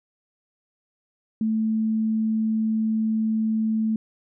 sine tone, 220 Hz, A3, in tune, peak -20 dBFS, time 1.41-3.96 s, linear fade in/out 2 ms, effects none

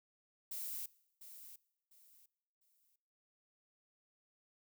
violet noise with echo, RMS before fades -43 dBFS, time 0.51-0.86 s, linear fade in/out 5 ms, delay 700 ms, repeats 3, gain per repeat -11 dB, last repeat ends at 2.96 s, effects noise-tail reverb RT60 0.9 s tail -22 dB re dry

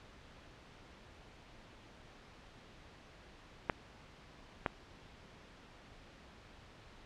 clicks, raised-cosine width 0.5 ms, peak -15 / -16 dBFS, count 2, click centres 3.698 / 4.662 s, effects pink hiss -57 dBFS RMS until 7.05 s + low-pass 4000 Hz 12 dB/octave

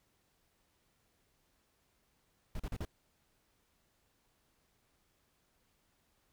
brown noise bursts, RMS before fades -38 dBFS, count 4, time 2.55-2.851 s, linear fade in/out 2 ms, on 46 ms, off 39 ms, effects pink hiss -75 dBFS RMS until 6.32 s

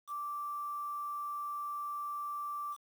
sine tone with quantisation, 1170 Hz, D6, 7 cents flat, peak -36 dBFS, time 0.07-2.77 s, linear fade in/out 50 ms, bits 9, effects none

